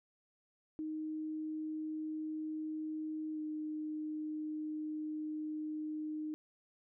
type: tone with pitch glide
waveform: sine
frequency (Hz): 311.1 to 307.3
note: D#4 to D#4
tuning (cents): 0 to -21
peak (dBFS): -37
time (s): 0.79-6.34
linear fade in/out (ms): 0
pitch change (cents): -21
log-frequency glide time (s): 3.33-3.39
effects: none